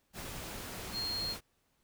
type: tone in noise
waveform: sine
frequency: 4240 Hz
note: C8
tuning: 22 cents sharp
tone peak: -34 dBFS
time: 0.92-1.36 s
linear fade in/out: 50 ms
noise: pink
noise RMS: -43 dBFS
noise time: 0.13-1.41 s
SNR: +6 dB
effects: pink hiss -75 dBFS RMS until 1.83 s